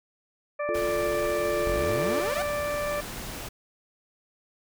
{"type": "harmonic tone", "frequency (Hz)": 587.3, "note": "D5", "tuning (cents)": 0, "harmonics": [1, 2, 3, 4], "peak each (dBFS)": [-28, -34, -38, -40], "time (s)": [0.59, 3.01], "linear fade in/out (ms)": 10}
{"type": "chord", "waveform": "sine", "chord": "D minor", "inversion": "first", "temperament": "equal", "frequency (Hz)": [349.2, 440, 587.3], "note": ["F4", "A4", "D5"], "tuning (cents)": [0, 0, 0], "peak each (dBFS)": -31, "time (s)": [0.69, 2.2], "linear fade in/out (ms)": 0}
{"type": "noise", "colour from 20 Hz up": "pink", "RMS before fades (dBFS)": -37, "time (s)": [0.74, 3.49], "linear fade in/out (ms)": 10}
{"type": "exponential sweep", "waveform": "sawtooth", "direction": "up", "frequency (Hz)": [37.06, 784], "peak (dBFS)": -26, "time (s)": [1.66, 2.42], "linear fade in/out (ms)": 0}
{"effects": []}